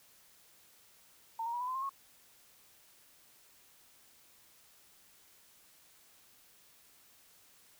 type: tone with pitch steps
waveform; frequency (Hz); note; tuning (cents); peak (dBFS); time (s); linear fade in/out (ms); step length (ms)
sine; 906 / 935.2 / 965.4 / 996.6 / 1028.8 / 1062 / 1096.3; A#5 / A#5 / B5 / B5 / C6 / C6 / C#6; -50 / +5 / -40 / +15 / -30 / +25 / -20; -34; 1.39-1.894; 5; 72
effects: white hiss -63 dBFS RMS until 7.79 s